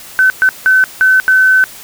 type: tone bursts at uneven times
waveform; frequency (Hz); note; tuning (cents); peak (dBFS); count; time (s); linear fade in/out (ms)
sine; 1522; F#6; +48; -5; 5; 0.19-0.3 / 0.42-0.49 / 0.66-0.84 / 1.01-1.2 / 1.28-1.64; 0
effects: white hiss -33 dBFS RMS until 1.83 s